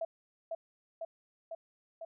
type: tone with echo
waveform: sine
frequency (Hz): 659.3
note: E5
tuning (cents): 0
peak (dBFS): -32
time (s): 0.01-0.05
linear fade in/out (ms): 5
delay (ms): 500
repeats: 4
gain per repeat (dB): -2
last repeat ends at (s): 2.05
effects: none